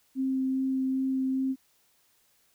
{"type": "tone with vibrato", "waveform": "sine", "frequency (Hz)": 263.7, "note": "C4", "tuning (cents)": 14, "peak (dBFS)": -25, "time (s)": [0.15, 1.56], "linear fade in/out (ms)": 50, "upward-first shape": "sine", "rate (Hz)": 2.5, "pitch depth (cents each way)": 8, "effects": ["white hiss -67 dBFS RMS until 2.54 s"]}